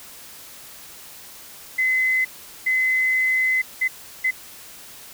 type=tone bursts at uneven times; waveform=sine; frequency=2038 Hz; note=C7; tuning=46 cents flat; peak=-17 dBFS; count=4; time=1.78-2.25 / 2.66-3.62 / 3.81-3.88 / 4.24-4.31 s; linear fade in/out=10 ms; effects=white hiss -42 dBFS RMS until 5.13 s